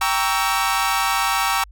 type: chord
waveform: sawtooth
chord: G diminished seventh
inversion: none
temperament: equal with one note detuned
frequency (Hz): 784 / 932.3 / 1125.5 / 1318.5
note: G5 / Bb5 / Db6 / Fb6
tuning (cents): 0 / 0 / +26 / 0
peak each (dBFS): -20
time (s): 0.01-1.64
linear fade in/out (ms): 5
effects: added 50 Hz sine -41 dBFS peak until 1.71 s